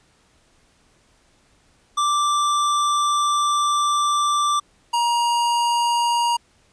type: tone pair in turn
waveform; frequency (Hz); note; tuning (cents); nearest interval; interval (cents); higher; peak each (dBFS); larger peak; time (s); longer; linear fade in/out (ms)
square; 1174.7 / 946.2; D6 / A#5; 0 / +26; major third; 374; first; -18; neither; 1.97-4.6 / 4.93-6.37; first; 10
effects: pink hiss -59 dBFS RMS until 6.72 s + resampled to 22050 Hz